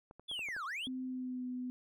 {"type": "clicks", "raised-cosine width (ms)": 1, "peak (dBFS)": -38, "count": 6, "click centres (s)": [0.111, 0.196, 0.314, 0.392, 0.487, 0.565]}
{"type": "linear two-way sweep", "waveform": "triangle", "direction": "down then up", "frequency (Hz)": [3520, 1049, 3520], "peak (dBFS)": -36, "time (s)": [0.28, 0.88], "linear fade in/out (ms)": 20, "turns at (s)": 0.65}
{"type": "tone with pitch glide", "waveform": "sine", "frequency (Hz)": [257.3, 250.8], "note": ["C4", "B3"], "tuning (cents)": [-29, 27], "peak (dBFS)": -37, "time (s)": [0.87, 1.7], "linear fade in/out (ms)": 0, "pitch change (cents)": -44, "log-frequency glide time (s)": [1.04, 1.45]}
{"effects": []}